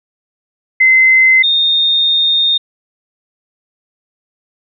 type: tone pair in turn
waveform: sine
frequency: 2059 / 3669 Hz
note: C7 / A#7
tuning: -28 / -28 cents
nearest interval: minor seventh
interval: 1000 cents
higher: second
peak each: -5 / -9 dBFS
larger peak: first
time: 0.8-1.43 / 1.43-2.58 s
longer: second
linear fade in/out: 10 ms
effects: none